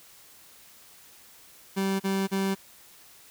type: tone bursts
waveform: 30% pulse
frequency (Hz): 193.8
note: G3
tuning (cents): -20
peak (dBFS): -22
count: 3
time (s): 1.76-2.552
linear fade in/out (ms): 20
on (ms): 240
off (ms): 36
effects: white hiss -53 dBFS RMS until 3.3 s